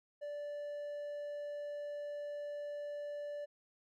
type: tone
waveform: triangle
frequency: 584 Hz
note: D5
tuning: 10 cents flat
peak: -38 dBFS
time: 0.21-3.46 s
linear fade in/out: 20 ms
effects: none